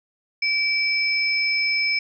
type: tone pair together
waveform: sine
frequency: 2314 / 5195 Hz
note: D7 / E8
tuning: -26 / -26 cents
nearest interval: octave + major second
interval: 1400 cents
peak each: -20 / -25 dBFS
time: 0.42-1.99 s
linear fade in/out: 5 ms
effects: none